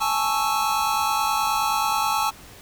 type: chord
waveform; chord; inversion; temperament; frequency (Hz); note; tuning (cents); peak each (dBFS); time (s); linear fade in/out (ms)
square; A major seventh; third; equal; 830.6 / 880 / 1108.7 / 1318.5; G#5 / A5 / C#6 / E6; 0 / 0 / 0 / 0; -27 / -26 / -28 / -27; 0-2.31; 20
effects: pink hiss -45 dBFS RMS until 2.61 s